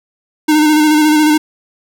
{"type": "tone with vibrato", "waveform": "square", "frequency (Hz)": 305.2, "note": "D#4", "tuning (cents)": -33, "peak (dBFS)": -8, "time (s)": [0.48, 1.38], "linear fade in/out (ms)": 10, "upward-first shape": "square", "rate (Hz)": 14, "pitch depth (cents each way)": 24, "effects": []}